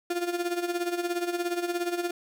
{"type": "tone with tremolo", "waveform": "35% pulse", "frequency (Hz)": 349.2, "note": "F4", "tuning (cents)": 0, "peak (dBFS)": -23, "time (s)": [0.1, 2.11], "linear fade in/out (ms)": 5, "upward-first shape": "sine", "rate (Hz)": 17, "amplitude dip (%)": 70, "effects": []}